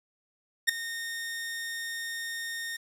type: tone with ADSR envelope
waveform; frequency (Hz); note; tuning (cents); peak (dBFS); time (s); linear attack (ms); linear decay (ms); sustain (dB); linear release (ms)
sawtooth; 1840; A#6; -23; -14; 0.67-2.77; 21; 6; -16; 12
effects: resampled to 32000 Hz + 9-bit